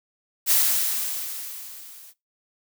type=noise with level ramp; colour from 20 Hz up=blue; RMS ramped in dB=-17 to -47 dBFS; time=0.46-2.14 s; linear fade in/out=50 ms; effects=noise-tail reverb RT60 0.2 s tail -20 dB re dry